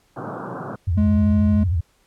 pink band-pass noise, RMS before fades -31 dBFS, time 0.16-0.76 s, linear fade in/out 10 ms, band 110 to 1500 Hz, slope 96 dB/octave
sine tone with vibrato, 87.5 Hz, F2, 4 cents sharp, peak -17 dBFS, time 0.87-1.81 s, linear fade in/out 10 ms, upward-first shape sine, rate 13 Hz, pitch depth 180 cents each way
triangle tone, 210.3 Hz, G#3, 22 cents sharp, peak -14 dBFS, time 0.97-1.64 s, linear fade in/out 10 ms
effects pink hiss -61 dBFS RMS until 2.06 s + low-pass 12000 Hz 12 dB/octave

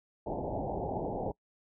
white low-pass noise, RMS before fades -35 dBFS, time 0.26-1.32 s, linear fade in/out 10 ms, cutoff 870 Hz, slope 96 dB/octave, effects noise-tail reverb RT60 0.1 s tail -24 dB re dry

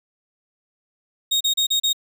35% pulse tone bursts, 3729 Hz, A#7, in tune, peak -15 dBFS, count 5, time 1.31-1.931 s, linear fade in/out 10 ms, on 97 ms, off 34 ms, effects none

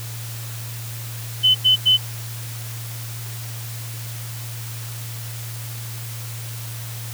sine tone bursts, 3030 Hz, F#7, 40 cents sharp, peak -11 dBFS, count 3, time 1.43-1.974 s, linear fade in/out 20 ms, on 120 ms, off 92 ms, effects added 115 Hz sine -30 dBFS peak until 7.13 s + white hiss -36 dBFS RMS until 7.13 s

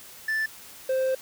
triangle tone pair in turn, 1760 / 523.3 Hz, A6 / C5, 0 / 0 cents, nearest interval octave + major sixth, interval 2100 cents, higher first, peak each -22 / -20 dBFS, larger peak second, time 0.28-0.46 / 0.89-1.15 s, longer second, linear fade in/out 5 ms, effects white hiss -46 dBFS RMS until 1.21 s

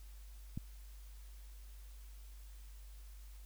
click, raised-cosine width 5 ms, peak -27 dBFS, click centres 0.575 s, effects added 50 Hz sine -50 dBFS peak until 3.45 s + white hiss -65 dBFS RMS until 3.45 s

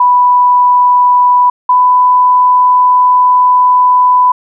sine tone pair in turn, 987.8 / 997 Hz, B5 / B5, 0 / +16 cents, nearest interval unison, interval 16 cents, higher second, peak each -4 dBFS, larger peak neither, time 0-1.5 / 1.69-4.32 s, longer second, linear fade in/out 5 ms, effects none

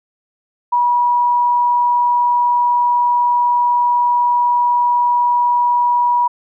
sine tone, 968 Hz, B5, 35 cents flat, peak -11 dBFS, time 0.72-6.28 s, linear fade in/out 10 ms, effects none

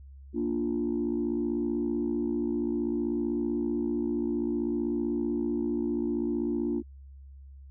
sine chord, Bb major, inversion none, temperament equal, 233.1 / 293.7 / 349.2 Hz, Bb3 / D4 / F4, 0 / 0 / 0 cents, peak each -30 dBFS, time 0.33-6.83 s, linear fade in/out 50 ms, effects tanh soft clip ceiling -20 dBFS + added 68 Hz sine -45 dBFS peak until 7.7 s

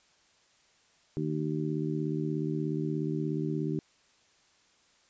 harmonic tone, 76.8 Hz, D#2, 22 cents flat, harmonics 2 / 3 / 4 / 5, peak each -32 / -37 / -34 / -36 dBFS, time 1.17-3.79 s, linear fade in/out 0 ms, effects white hiss -65 dBFS RMS until 5.09 s + resampled to 16000 Hz

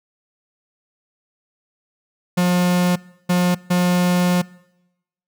45% pulse tone bursts at uneven times, 178.4 Hz, F3, 37 cents sharp, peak -14 dBFS, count 3, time 2.37-2.96 / 3.29-3.55 / 3.7-4.42 s, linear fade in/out 10 ms, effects noise-tail reverb RT60 0.9 s tail -23 dB re dry

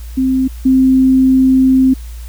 sine tone pair in turn, 261.6 / 261.6 Hz, C4 / C4, 0 / 0 cents, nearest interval unison, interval 0 cents, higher neither, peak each -10 / -6 dBFS, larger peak second, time 0.17-0.48 / 0.65-1.94 s, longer second, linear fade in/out 10 ms, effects added 58 Hz sine -25 dBFS peak until 2.28 s + white hiss -42 dBFS RMS until 2.28 s

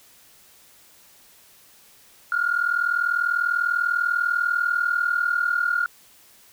sine tone pair together, 1396 / 1436.1 Hz, F6 / F6, -1 / +48 cents, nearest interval unison, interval 49 cents, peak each -22 dBFS, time 2.32-5.86 s, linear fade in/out 2 ms, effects tanh soft clip ceiling -12 dBFS + white hiss -53 dBFS RMS until 6.52 s

